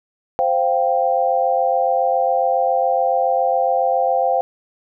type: chord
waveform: sine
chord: C suspended fourth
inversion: none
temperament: just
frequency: 523.3 / 697.7 / 784.9 Hz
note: C5 / F5 / G5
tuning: 0 / -2 / +2 cents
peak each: -19 dBFS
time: 0.39-4.41 s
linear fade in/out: 0 ms
effects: none